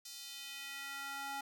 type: tone with high-pass filter sweep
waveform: square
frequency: 277.2 Hz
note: C#4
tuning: in tune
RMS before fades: -45 dBFS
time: 0.05-1.41 s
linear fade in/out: 5 ms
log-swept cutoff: 5000 to 850 Hz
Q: 1.6
effects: none